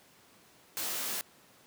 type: noise with comb filter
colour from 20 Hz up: white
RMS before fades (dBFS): -35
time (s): 0.77-1.21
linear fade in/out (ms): 0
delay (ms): 17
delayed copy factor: -1
effects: pink hiss -60 dBFS RMS until 1.66 s + high-pass 150 Hz 12 dB/octave